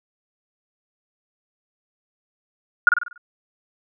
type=tone with echo; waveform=sine; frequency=1429 Hz; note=F6; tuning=39 cents sharp; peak=-6 dBFS; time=2.87-2.89 s; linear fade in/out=2 ms; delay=48 ms; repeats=6; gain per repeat=-6 dB; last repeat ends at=3.178 s; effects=none